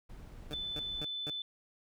brown noise, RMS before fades -49 dBFS, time 0.09-1.03 s, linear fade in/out 10 ms
15% pulse tone bursts, 150 Hz, D3, 37 cents sharp, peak -34 dBFS, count 4, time 0.51-1.302 s, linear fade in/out 0 ms, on 33 ms, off 220 ms
sine tone, 3510 Hz, A7, 5 cents flat, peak -36 dBFS, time 0.53-1.42 s, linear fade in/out 2 ms
effects none

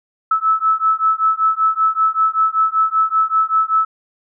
sine beating tone pair, 1303 / 1308.2 Hz, E6 / E6, -20 / -14 cents, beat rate 5.2 Hz, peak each -16 dBFS, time 0.31-3.85 s, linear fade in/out 5 ms, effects none

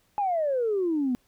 sine exponential sweep, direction down, 846 to 240.1 Hz, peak -22 dBFS, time 0.18-1.15 s, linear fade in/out 0 ms, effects tanh soft clip ceiling -18 dBFS + pink hiss -67 dBFS RMS until 1.27 s

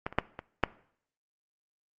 clicks, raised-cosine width 0.5 ms, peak -16 / -27 / -8 / -23 / -7 dBFS, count 5, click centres 0.065 / 0.126 / 0.186 / 0.391 / 0.637 s, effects noise-tail reverb RT60 0.6 s tail -19 dB re dry + Opus 32 kbps

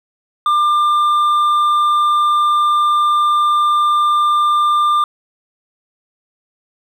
sine tone with hard clipping, 1195 Hz, D6, 30 cents sharp, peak -12 dBFS, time 0.46-5.04 s, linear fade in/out 2 ms, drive 4 dB, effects none

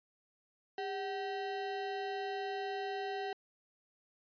square ring-modulated tone, 580 Hz, D5, 22 cents flat, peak -34 dBFS, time 0.78-3.33 s, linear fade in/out 2 ms, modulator 178 Hz, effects resampled to 11025 Hz

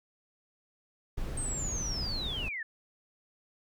brown noise, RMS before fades -36 dBFS, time 1.17-2.49 s, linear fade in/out 10 ms
sine linear sweep, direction down, 8510 to 1708 Hz, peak -34 dBFS, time 1.37-2.63 s, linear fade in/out 5 ms
effects none

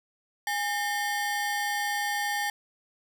40% pulse ring-modulated tone, 1318.5 Hz, E6, in tune, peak -23 dBFS, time 0.47-2.5 s, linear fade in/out 2 ms, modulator 496 Hz, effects none

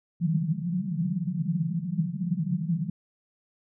pink band-pass noise, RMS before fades -28 dBFS, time 0.2-2.9 s, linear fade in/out 5 ms, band 150 to 190 Hz, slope 96 dB/octave, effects none

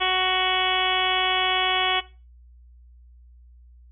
harmonic tone, 371.5 Hz, F#4, 7 cents sharp, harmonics 1 / 2 / 3 / 4 / 5 / 6 / 7 / 8 / 9, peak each -31 / -26 / -27 / -32 / -32 / -28 / -32 / -28 / -28 dBFS, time 0-2.01 s, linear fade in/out 20 ms, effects noise-tail reverb RT60 0.3 s tail -17 dB re dry + added 60 Hz sine -47 dBFS peak until 3.91 s

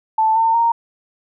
sine tone with pitch steps, 880 / 903.7 / 928 Hz, A5 / A5 / A#5, 0 / +46 / -8 cents, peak -12 dBFS, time 0.18-0.72 s, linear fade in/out 5 ms, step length 180 ms, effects none

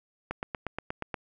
click train, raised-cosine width 0.5 ms, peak -17 dBFS, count 8, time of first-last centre 0.31-1.142 s, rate 8.41 Hz, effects none

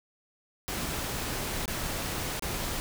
pink noise with dropouts, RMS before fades -33 dBFS, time 0.68-2.8 s, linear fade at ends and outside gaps 0 ms, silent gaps 1.657-1.679 / 2.395-2.423 s, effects none

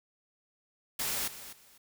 white noise with echo, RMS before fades -33 dBFS, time 0.99-1.28 s, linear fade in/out 5 ms, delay 250 ms, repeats 2, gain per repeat -13 dB, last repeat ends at 1.78 s, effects none

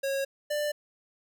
square tone pair in turn, 547 / 592.3 Hz, C#5 / D5, -23 / +15 cents, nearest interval minor second, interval 138 cents, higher second, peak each -28 dBFS, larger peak neither, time 0.03-0.25 / 0.5-0.72 s, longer neither, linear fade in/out 10 ms, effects none

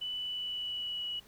sine tone with pitch glide, 2982 to 2931 Hz, F#7 to F#7, +13 to -17 cents, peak -34 dBFS, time 0.01-1.2 s, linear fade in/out 10 ms, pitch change -30 cents, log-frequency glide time 0.15-1.09 s, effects pink hiss -60 dBFS RMS until 1.27 s

